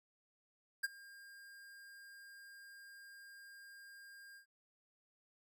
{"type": "tone with ADSR envelope", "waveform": "square", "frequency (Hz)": 1608, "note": "G6", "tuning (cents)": 44, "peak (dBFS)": -32, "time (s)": [0.83, 4.46], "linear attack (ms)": 14, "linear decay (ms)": 24, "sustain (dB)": -23, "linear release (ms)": 100, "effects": []}